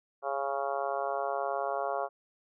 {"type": "harmonic tone", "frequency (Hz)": 138.59, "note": "C#3", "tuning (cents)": 0, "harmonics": [3, 4, 5, 6, 7, 8, 9, 10], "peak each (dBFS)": [-39, -35, -34, -38, -43, -38, -46, -43], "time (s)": [0.22, 2.09], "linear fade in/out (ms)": 50, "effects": []}